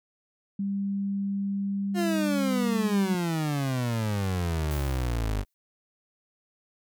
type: tone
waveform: sine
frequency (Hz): 198.3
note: G3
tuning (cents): +20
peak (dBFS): -26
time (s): 0.59-3.15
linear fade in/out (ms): 5
type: exponential sweep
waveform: 30% pulse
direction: down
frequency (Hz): 358.7 to 49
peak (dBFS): -23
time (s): 1.94-5.45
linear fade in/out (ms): 50
type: noise with exponential decay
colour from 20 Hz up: blue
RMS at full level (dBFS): -41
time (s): 4.71-5.54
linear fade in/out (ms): 0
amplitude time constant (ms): 180
effects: none